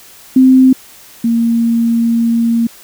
sine tone pair in turn, 260 / 231.6 Hz, C4 / A#3, -11 / -11 cents, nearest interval major second, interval 200 cents, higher first, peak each -3 / -9 dBFS, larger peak first, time 0.36-0.73 / 1.24-2.67 s, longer second, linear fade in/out 5 ms, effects white hiss -39 dBFS RMS until 2.83 s

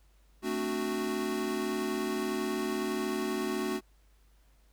square chord, D dominant seventh, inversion second, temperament equal, 220 / 261.6 / 293.7 / 370 Hz, A3 / C4 / D4 / F#4, 0 / 0 / 0 / 0 cents, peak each -37 / -39 / -38 / -34 dBFS, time 0.42-3.81 s, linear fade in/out 50 ms, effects added 50 Hz sine -60 dBFS peak until 4.72 s + pink hiss -70 dBFS RMS until 4.72 s

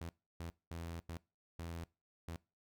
sawtooth tone bursts at uneven times, 83.8 Hz, E2, 29 cents sharp, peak -39 dBFS, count 6, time 0.01-0.09 / 0.4-0.5 / 0.71-1 / 1.09-1.17 / 1.59-1.84 / 2.28-2.36 s, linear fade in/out 0 ms, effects noise-tail reverb RT60 0.3 s tail -23 dB re dry

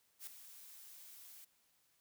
blue noise with ADSR envelope, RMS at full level -45 dBFS, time 0.19-1.45 s, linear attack 80 ms, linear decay 4 ms, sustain -11 dB, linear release 10 ms, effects white hiss -75 dBFS RMS until 2 s

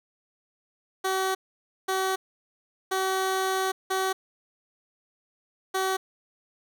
15% pulse tone bursts at uneven times, 379.8 Hz, F#4, 45 cents sharp, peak -18 dBFS, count 5, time 1.04-1.35 / 1.88-2.16 / 2.91-3.72 / 3.9-4.13 / 5.74-5.97 s, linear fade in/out 10 ms, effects none

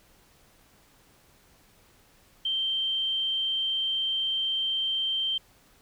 sine tone, 3136 Hz, G7, in tune, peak -25 dBFS, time 2.45-5.38 s, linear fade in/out 5 ms, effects pink hiss -60 dBFS RMS until 5.81 s

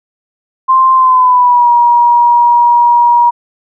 sine tone with pitch glide, 1047 to 954.6 Hz, C6 to A#5, +1 to +41 cents, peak -4 dBFS, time 0.68-3.31 s, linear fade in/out 20 ms, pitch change -160 cents, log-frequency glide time 0.94-1.7 s, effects none

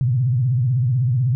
sine tone with vibrato, 124.7 Hz, B2, 17 cents sharp, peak -15 dBFS, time 0.01-1.35 s, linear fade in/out 0 ms, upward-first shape sine, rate 16 Hz, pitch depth 170 cents each way, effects none

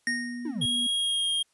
square tone with exponential decay, 1856 Hz, A#6, 8 cents flat, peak -24 dBFS, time 0.07-0.67 s, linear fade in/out 1 ms, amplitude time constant 130 ms
sine tone, 242.9 Hz, B3, 29 cents flat, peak -33 dBFS, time 0.07-0.87 s, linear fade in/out 5 ms
triangle linear sweep, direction down, 336.4 to 103.83 Hz, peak -28 dBFS, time 0.45-0.66 s, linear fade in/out 5 ms
square tone with pitch glide, 3286 to 3231 Hz, G#7 to G#7, -19 to -48 cents, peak -25 dBFS, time 0.61-1.43 s, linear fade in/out 10 ms, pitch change -29 cents, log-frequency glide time 0.91-1.31 s
effects white hiss -69 dBFS RMS until 1.53 s + resampled to 24000 Hz

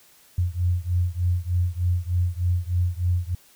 sine beating tone pair, 87.31 / 90.61 Hz, F2 / F#2, 0 / -36 cents, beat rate 3.3 Hz, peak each -23 / -24 dBFS, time 0.38-3.35 s, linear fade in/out 5 ms, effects white hiss -55 dBFS RMS until 3.55 s

